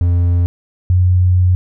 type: tone pair in turn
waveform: triangle / sine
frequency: 87.31 / 90.75 Hz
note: F2 / F#2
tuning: 0 / -33 cents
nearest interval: minor second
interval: 67 cents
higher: second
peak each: -8 dBFS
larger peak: neither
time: 0.01-0.46 / 0.9-1.55 s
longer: second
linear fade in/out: 0 ms
effects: none